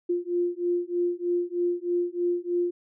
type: beating tone pair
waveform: sine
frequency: 349.2 / 352.4 Hz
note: F4 / F4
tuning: 0 / +16 cents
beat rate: 3.2 Hz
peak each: -27 dBFS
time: 0.09-2.71 s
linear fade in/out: 10 ms
effects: none